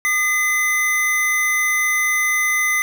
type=tone pair together; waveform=square; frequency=1210.6 / 2036 Hz; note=D#6 / C7; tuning=-48 / -48 cents; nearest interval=major sixth; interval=900 cents; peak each=-28 / -17 dBFS; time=0.05-2.82 s; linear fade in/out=0 ms; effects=none